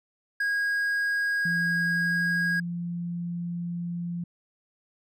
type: tone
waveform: triangle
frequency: 1640 Hz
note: G#6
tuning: 22 cents flat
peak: -22 dBFS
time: 0.4-2.6 s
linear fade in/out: 5 ms
type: tone with pitch glide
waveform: sine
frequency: 171.2 to 172.79 Hz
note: F3 to F3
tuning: -34 to -18 cents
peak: -29 dBFS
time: 1.45-4.24 s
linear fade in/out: 5 ms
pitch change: +16 cents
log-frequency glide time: 1.89-2.2 s
effects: none